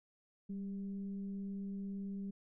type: tone with frequency modulation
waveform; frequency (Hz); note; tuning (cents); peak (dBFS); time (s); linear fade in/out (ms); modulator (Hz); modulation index
sine; 196; G3; 0; -39; 0.49-2.31; 10; 205; 0.28
effects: none